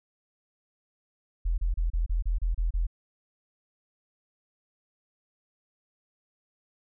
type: tone bursts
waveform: sine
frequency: 41.85 Hz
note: E1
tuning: 27 cents sharp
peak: -23 dBFS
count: 9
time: 1.45-2.868 s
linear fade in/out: 10 ms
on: 130 ms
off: 31 ms
effects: none